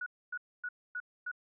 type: tone bursts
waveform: sine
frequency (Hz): 1464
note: F#6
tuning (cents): -19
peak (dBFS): -35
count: 5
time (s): 0.01-1.315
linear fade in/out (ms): 5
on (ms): 53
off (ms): 260
effects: none